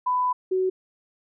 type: tone pair in turn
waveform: sine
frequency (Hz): 998 / 373.8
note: B5 / F#4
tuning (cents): +18 / +18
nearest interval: octave + perfect fourth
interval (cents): 1700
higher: first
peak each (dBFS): -20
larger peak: neither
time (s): 0.06-0.33 / 0.51-0.7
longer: first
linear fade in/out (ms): 10
effects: none